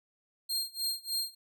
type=tone with tremolo; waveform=sawtooth; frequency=4207 Hz; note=C8; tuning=9 cents sharp; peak=-26 dBFS; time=0.49-1.35 s; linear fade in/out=10 ms; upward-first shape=sine; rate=3.3 Hz; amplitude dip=95%; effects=none